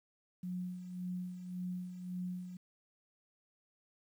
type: tone with tremolo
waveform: sine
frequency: 180.8 Hz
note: F#3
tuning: 40 cents flat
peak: -36 dBFS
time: 0.43-2.57 s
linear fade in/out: 5 ms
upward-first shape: sine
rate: 1.8 Hz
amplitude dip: 60%
effects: 11-bit